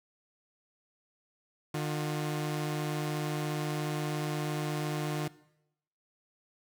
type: tone pair together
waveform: sawtooth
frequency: 151.4 / 357 Hz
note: D#3 / F4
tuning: -47 / +38 cents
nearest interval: octave + minor third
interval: 1485 cents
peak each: -28 / -34 dBFS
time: 1.74-5.28 s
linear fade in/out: 5 ms
effects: noise-tail reverb RT60 0.8 s tail -19 dB re dry